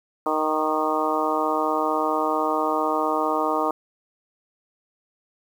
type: harmonic tone with a mistuned harmonic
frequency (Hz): 155.56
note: D#3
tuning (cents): 0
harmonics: 2 / 3 / 4 / 5 / 6 / 7 / 8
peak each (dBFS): -28 / -28 / -28 / -28 / -28 / -28 / -28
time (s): 0.26-3.71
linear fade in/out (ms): 2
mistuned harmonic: 8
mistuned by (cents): -29
effects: 8-bit